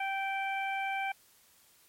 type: harmonic tone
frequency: 780 Hz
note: G5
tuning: 9 cents flat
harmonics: 1 / 2 / 3 / 4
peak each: -33 / -39 / -36 / -48 dBFS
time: 0-1.12 s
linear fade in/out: 5 ms
effects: white hiss -63 dBFS RMS until 1.88 s + MP3 64 kbps